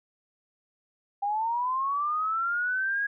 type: linear sweep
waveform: sine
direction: up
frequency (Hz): 795 to 1661.2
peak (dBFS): -25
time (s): 1.22-3.07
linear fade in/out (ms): 10
effects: none